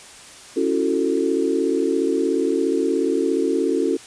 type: chord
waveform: sine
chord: F# minor seventh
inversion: second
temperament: just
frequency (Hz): 277.5 / 333 / 370 / 444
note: C#4 / E4 / F#4 / A4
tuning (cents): +2 / +18 / 0 / +16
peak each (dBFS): -23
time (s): 0.56-3.97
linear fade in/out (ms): 10
effects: white hiss -42 dBFS RMS until 4.06 s + resampled to 22050 Hz